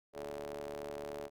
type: ring-modulated tone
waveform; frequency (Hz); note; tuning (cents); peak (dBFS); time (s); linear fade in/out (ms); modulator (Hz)
sawtooth; 73.42; D2; 0; -34; 0.13-1.3; 50; 499
effects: none